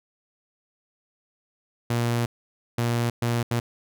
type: tone bursts at uneven times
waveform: sawtooth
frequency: 118.5 Hz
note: A#2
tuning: 29 cents sharp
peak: -18 dBFS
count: 4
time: 1.9-2.26 / 2.78-3.1 / 3.22-3.43 / 3.51-3.6 s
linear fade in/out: 5 ms
effects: none